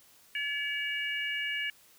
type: harmonic tone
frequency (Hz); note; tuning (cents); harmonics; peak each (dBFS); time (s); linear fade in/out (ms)
570; C#5; +48; 3 / 4 / 5; -35 / -35 / -35; 0.35-1.7; 2
effects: white hiss -60 dBFS RMS until 1.98 s